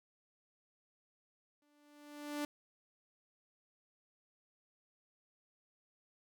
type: tone with exponential growth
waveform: sawtooth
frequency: 293.7 Hz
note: D4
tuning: in tune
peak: -31 dBFS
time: 1.62-2.45 s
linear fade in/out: 2 ms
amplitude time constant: 180 ms
effects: none